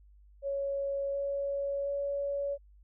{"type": "tone with pitch steps", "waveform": "sine", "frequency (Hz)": [556, 559.9, 563.8], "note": ["C#5", "C#5", "C#5"], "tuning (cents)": [5, 17, 29], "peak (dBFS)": -30, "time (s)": [0.42, 2.58], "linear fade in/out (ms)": 50, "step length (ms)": 720, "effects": ["added 50 Hz sine -55 dBFS peak until 2.83 s"]}